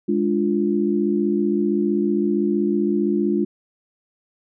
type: chord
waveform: sine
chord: D diminished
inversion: second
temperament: equal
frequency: 207.7 / 293.7 / 349.2 Hz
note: Ab3 / D4 / F4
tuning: 0 / 0 / 0 cents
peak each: -21 / -23 / -21 dBFS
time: 0.08-3.45 s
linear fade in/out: 10 ms
effects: none